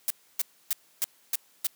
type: noise bursts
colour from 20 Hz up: blue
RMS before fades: -26 dBFS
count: 6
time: 0.08-1.668 s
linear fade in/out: 0 ms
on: 23 ms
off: 290 ms
effects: white hiss -62 dBFS RMS until 1.75 s + high-pass 150 Hz 12 dB/octave